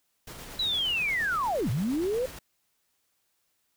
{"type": "noise with tremolo", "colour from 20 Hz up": "pink", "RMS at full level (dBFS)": -42, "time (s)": [0.27, 2.39], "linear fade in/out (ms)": 5, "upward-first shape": "square", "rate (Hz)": 8.6, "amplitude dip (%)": 25}
{"type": "linear two-way sweep", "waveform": "sine", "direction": "down then up", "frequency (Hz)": [4000, 102.6, 528], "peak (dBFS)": -25, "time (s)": [0.59, 2.26], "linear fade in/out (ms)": 5, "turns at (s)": 1.7}
{"effects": ["white hiss -74 dBFS RMS until 3.76 s"]}